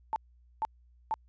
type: tone bursts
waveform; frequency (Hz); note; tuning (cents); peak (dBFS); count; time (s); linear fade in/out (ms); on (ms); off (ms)
sine; 880; A5; 0; -27; 3; 0.13-1.14; 0; 30; 460
effects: added 60 Hz sine -58 dBFS peak until 1.28 s + resampled to 16000 Hz